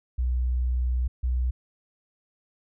sine tone pair in turn, 62 / 62.25 Hz, B1 / B1, +7 / +14 cents, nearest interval unison, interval 7 cents, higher second, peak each -22 dBFS, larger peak neither, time 0.18-1.08 / 1.23-1.51 s, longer first, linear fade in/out 10 ms, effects none

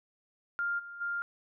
sine tone with level steps, 1400 Hz, F6, 4 cents sharp, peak -29 / -42 / -31 dBFS, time 0.59-1.22 s, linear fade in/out 0 ms, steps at 0.78 / 1 s, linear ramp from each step 20 ms, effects none

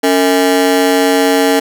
30% pulse ring-modulated tone, 366.3 Hz, F#4, 17 cents flat, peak -3 dBFS, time 0.03-1.6 s, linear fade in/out 10 ms, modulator 87.9 Hz, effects none

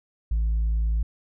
sine tone with tanh clipping, 55 Hz, A1, in tune, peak -21 dBFS, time 0.31-1.03 s, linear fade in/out 5 ms, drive 1 dB, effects none

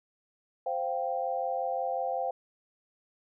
sine chord, C suspended fourth, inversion none, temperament equal, 523.3 / 698.5 / 784 Hz, C5 / F5 / G5, 0 / 0 / 0 cents, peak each -33 dBFS, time 0.66-2.31 s, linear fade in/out 5 ms, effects none

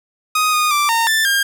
sawtooth tone with pitch steps, 1249 / 1231 / 1174 / 917 / 1768 / 1609 Hz, D#6 / D#6 / D6 / A#5 / A6 / G6, +6 / -19 / -1 / -29 / +8 / +45 cents, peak -10 dBFS, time 0.35-1.43 s, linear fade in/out 5 ms, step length 180 ms, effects none

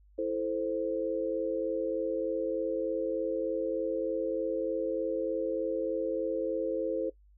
sine chord, A minor, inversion second, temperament equal, 329.6 / 440 / 523.3 Hz, E4 / A4 / C5, 0 / 0 / 0 cents, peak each -34 / -33 / -32 dBFS, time 0.18-7.1 s, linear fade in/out 10 ms, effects noise-tail reverb RT60 0.1 s tail -18 dB re dry + added 50 Hz sine -57 dBFS peak until 7.37 s

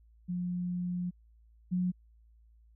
sine tone pair in turn, 178 / 180.69 Hz, F3 / F#3, +33 / -41 cents, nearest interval unison, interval 26 cents, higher second, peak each -31 / -27 dBFS, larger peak second, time 0.28-1.11 / 1.71-1.92 s, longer first, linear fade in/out 20 ms, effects added 56 Hz sine -58 dBFS peak until 2.75 s

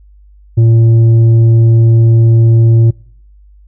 triangle tone with tanh clipping, 114.4 Hz, A#2, 32 cents flat, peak -5 dBFS, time 0.57-2.91 s, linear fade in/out 10 ms, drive 10 dB, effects noise-tail reverb RT60 0.6 s tail -25 dB re dry + added 50 Hz sine -38 dBFS peak until 3.67 s

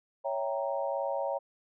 sine chord, C# diminished seventh, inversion none, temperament equal with one note detuned, 556.6 / 659.3 / 784 / 932.3 Hz, C#5 / E5 / G5 / Bb5, +7 / 0 / 0 / 0 cents, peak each -32 / -36 / -37 / -37 dBFS, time 0.24-1.39 s, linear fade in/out 20 ms, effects none

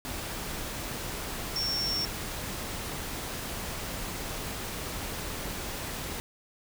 sine tone in noise, 5470 Hz, F8, 37 cents flat, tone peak -28 dBFS, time 1.56-2.05 s, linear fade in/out 0 ms, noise pink, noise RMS -36 dBFS, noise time 0.05-6.2 s, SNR +5 dB, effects none

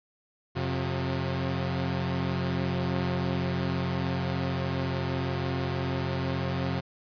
sawtooth tone cluster, 89.7 / 133.2 / 179.6 Hz, F2 / C3 / F3, +47 / +31 / +49 cents, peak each -30 / -26 / -28 dBFS, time 0.55-6.81 s, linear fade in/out 20 ms, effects resampled to 11025 Hz

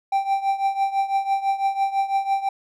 triangle tone with tremolo, 784 Hz, G5, in tune, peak -14 dBFS, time 0.12-2.49 s, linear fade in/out 5 ms, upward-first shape triangle, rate 6 Hz, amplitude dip 85%, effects none

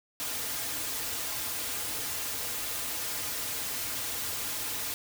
white noise with comb filter, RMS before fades -34 dBFS, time 0.2-4.94 s, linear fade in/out 0 ms, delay 5.3 ms, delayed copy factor -0.75, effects none

